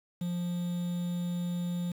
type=tone with quantisation; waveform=triangle; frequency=175.3 Hz; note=F3; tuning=7 cents sharp; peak=-28 dBFS; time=0.21-1.92 s; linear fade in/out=5 ms; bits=8; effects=none